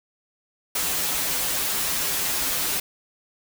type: noise with comb filter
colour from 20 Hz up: white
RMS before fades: -25 dBFS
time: 0.75-2.8 s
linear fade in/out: 5 ms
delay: 8.8 ms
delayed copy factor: -0.95
effects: none